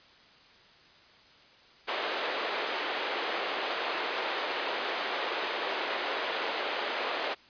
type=band-pass noise; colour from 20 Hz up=pink; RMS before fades=-33 dBFS; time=1.87-7.35 s; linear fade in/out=20 ms; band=400 to 3900 Hz; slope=24 dB/octave; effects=white hiss -57 dBFS RMS until 7.49 s + resampled to 11025 Hz